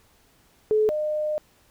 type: tone pair in turn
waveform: sine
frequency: 429.9 / 608 Hz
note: A4 / D#5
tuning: -40 / -40 cents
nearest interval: tritone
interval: 600 cents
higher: second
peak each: -17 / -23 dBFS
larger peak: first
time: 0.71-0.89 / 0.89-1.38 s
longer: second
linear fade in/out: 0 ms
effects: pink hiss -60 dBFS RMS until 1.7 s